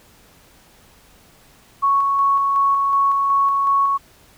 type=tone with tremolo; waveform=sine; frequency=1108.7 Hz; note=C#6; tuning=in tune; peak=-13 dBFS; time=1.82-3.98 s; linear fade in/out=20 ms; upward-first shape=square; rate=2.7 Hz; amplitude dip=25%; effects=pink hiss -51 dBFS RMS until 4.37 s